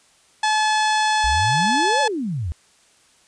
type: harmonic tone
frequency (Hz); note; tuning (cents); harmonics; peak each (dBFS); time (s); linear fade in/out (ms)
860; A5; -40; 1 / 2 / 3 / 4 / 5 / 6 / 7 / 8 / 9 / 10; -18 / -23 / -31 / -28 / -31 / -33 / -35 / -39 / -38 / -36; 0.43-2.08; 5
type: exponential two-way sweep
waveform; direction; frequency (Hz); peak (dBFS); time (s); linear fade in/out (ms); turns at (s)
sine; up then down; 55 to 595 to 72.9; -22; 1.24-2.52; 0; 2.01
effects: white hiss -56 dBFS RMS until 3.27 s + resampled to 22050 Hz